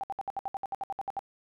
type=tone bursts; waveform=sine; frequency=784 Hz; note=G5; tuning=in tune; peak=-30 dBFS; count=14; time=0.01-1.192 s; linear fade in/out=0 ms; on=25 ms; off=64 ms; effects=none